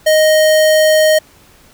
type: tone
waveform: square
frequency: 622.3 Hz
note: D#5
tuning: in tune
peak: -8 dBFS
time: 0.06-1.19 s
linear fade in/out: 10 ms
effects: pink hiss -46 dBFS RMS until 1.73 s